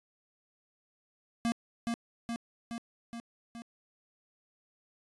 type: tone with echo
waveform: square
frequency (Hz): 233.1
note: A#3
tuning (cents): 0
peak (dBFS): -28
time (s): 1.45-1.52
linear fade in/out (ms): 0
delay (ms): 420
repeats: 5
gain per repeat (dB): -3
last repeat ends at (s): 3.62
effects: resampled to 24000 Hz